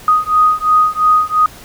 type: beating tone pair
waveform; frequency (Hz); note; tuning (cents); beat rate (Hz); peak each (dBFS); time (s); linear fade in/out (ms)
sine; 1244.5 / 1247.4; D#6 / D#6; 0 / +4; 2.9; -12; 0.08-1.46; 2
effects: pink hiss -37 dBFS RMS until 1.64 s